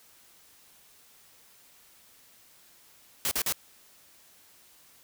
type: noise bursts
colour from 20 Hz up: white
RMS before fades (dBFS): -28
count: 3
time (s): 3.25-3.524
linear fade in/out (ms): 0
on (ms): 62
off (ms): 44
effects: white hiss -58 dBFS RMS until 5.03 s